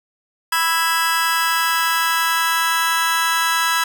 sawtooth chord, E major, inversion second, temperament just, 988.9 / 1318.5 / 1648.1 Hz, B5 / E6 / G#6, +2 / 0 / -14 cents, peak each -17 dBFS, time 0.52-3.84 s, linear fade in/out 5 ms, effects none

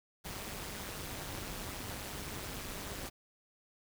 pink noise with amplitude modulation, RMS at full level -39 dBFS, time 0.24-3.1 s, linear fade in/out 20 ms, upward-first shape sine, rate 202 Hz, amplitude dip 80%, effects none

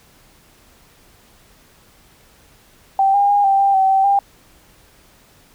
sine tone with pitch steps, 779 / 806 / 814 / 783 / 791 / 767 / 773 / 798 Hz, G5 / G5 / G#5 / G5 / G5 / G5 / G5 / G5, -11 / +48 / -35 / -2 / +15 / -38 / -24 / +31 cents, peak -11 dBFS, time 2.99-4.19 s, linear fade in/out 2 ms, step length 150 ms, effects pink hiss -51 dBFS RMS until 5.54 s

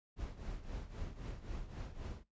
brown noise with tremolo, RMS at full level -41 dBFS, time 0.16-2.24 s, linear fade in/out 50 ms, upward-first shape triangle, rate 3.8 Hz, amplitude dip 80%, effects noise-tail reverb RT60 0.2 s tail -20 dB re dry + resampled to 16000 Hz

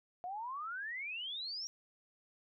sine exponential sweep, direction up, 700 to 5720 Hz, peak -39 dBFS, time 0.24-1.67 s, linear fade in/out 0 ms, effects none

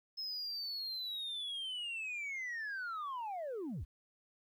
sine linear sweep, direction down, 5200 to 41.2 Hz, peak -36 dBFS, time 0.17-3.85 s, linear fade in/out 20 ms, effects tanh soft clip ceiling -37 dBFS + 12-bit

